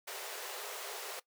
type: high-pass noise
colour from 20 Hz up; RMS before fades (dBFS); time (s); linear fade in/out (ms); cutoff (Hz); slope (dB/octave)
pink; -43; 0.07-1.2; 10; 380; 96
effects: noise-tail reverb RT60 0.1 s tail -19 dB re dry